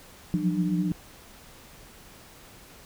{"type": "tone cluster", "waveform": "sine", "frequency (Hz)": [172.5, 179.5, 187.7, 301.3], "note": ["F3", "F3", "F#3", "D4"], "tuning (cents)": [-21, 48, 25, 44], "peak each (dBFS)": [-28, -28, -30, -29], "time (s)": [0.34, 0.92], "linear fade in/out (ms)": 0, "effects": ["pink hiss -50 dBFS RMS until 2.85 s"]}